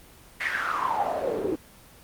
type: noise with band-pass filter sweep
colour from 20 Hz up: pink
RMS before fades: -27 dBFS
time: 0.4-1.56 s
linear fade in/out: 10 ms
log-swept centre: 2100 to 330 Hz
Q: 6.5
effects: pink hiss -51 dBFS RMS until 2.03 s + Opus 24 kbps